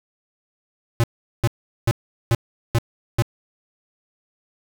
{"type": "tone bursts", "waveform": "square", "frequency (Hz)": 116.54, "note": "A#2", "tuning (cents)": 0, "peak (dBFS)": -15, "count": 6, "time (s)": [1, 3.222], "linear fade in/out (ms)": 0, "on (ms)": 37, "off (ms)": 400, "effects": []}